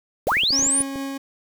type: linear sweep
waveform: sine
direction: up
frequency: 415.3 to 9956 Hz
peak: -17 dBFS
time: 0.27-0.82 s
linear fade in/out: 0 ms
type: clicks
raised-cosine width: 2 ms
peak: -21 dBFS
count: 10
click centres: 0.27 / 0.319 / 0.369 / 0.435 / 0.506 / 0.593 / 0.625 / 0.665 / 0.806 / 0.958 s
type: noise with exponential decay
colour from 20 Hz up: white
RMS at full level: -36 dBFS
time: 0.27-0.92 s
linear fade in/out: 0 ms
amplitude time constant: 140 ms
type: tone with tremolo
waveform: 40% pulse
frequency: 273.4 Hz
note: C#4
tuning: 24 cents flat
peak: -25 dBFS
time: 0.52-1.18 s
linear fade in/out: 10 ms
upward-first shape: triangle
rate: 4.5 Hz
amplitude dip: 25%
effects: none